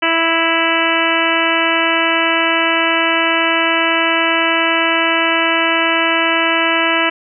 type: harmonic tone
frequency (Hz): 329.8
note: E4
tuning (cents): +1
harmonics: 1 / 2 / 3 / 4 / 5 / 6 / 7 / 8 / 9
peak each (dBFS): -21 / -21 / -21 / -21 / -21 / -21 / -21 / -21 / -21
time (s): 0.02-7.1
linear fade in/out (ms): 10
effects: none